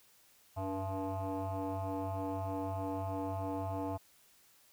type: tone with frequency modulation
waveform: sine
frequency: 289.6 Hz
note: D4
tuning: 24 cents flat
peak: -33 dBFS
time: 0.56-3.98 s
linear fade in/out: 20 ms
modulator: 192 Hz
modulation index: 3.3
effects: tanh soft clip ceiling -31 dBFS + white hiss -65 dBFS RMS until 4.72 s